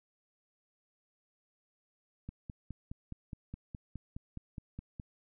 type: click train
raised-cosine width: 5 ms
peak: -29 dBFS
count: 14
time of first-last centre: 2.29-4.998 s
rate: 4.8 Hz
effects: none